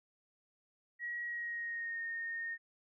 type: tone with pitch glide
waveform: sine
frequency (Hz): 1908 to 1841.9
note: A#6 to A#6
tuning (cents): +40 to -21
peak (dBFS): -37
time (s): 0.99-2.58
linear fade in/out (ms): 50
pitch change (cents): -61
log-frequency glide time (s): 1.23-2.01
effects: none